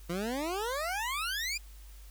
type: exponential sweep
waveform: 20% pulse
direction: up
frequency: 164.81 to 2482 Hz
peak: -27 dBFS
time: 0.09-1.58 s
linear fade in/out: 10 ms
effects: added 50 Hz sine -47 dBFS peak until 2.1 s + white hiss -59 dBFS RMS until 2.1 s